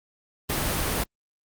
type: noise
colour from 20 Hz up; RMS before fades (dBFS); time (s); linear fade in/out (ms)
pink; -26; 0.49-1.04; 10
effects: Opus 32 kbps